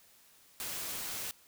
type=noise; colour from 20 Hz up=white; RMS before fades=-39 dBFS; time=0.6-1.31 s; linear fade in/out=0 ms; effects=white hiss -62 dBFS RMS until 1.47 s